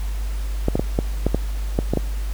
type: clicks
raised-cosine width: 2 ms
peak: -5 dBFS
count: 9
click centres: 0.684 / 0.755 / 0.795 / 0.989 / 1.266 / 1.346 / 1.789 / 1.936 / 1.973 s
effects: added 50 Hz sine -22 dBFS peak until 2.33 s + pink hiss -41 dBFS RMS until 2.33 s